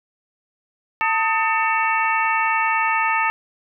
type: harmonic tone with a mistuned harmonic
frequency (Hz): 447.6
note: A4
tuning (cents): +30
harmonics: 2 / 3 / 4 / 5 / 6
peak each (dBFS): -21 / -23 / -24 / -25 / -26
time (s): 1.01-3.3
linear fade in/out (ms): 0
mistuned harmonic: 3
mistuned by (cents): -110
effects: none